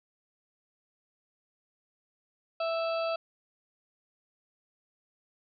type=harmonic tone; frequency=659.3 Hz; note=E5; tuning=in tune; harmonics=1 / 2 / 4 / 5 / 6 / 7; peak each=-29 / -36 / -40 / -48 / -49 / -45 dBFS; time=2.6-3.16 s; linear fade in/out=5 ms; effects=none